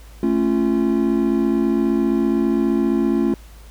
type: chord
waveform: triangle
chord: A augmented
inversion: none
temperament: just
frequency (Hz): 220 / 275 / 343.8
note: A3 / C#4 / E#4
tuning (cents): 0 / -14 / -27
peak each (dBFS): -18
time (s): 0.23-3.34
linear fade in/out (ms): 2
effects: added 54 Hz sine -39 dBFS peak until 3.7 s + pink hiss -49 dBFS RMS until 3.7 s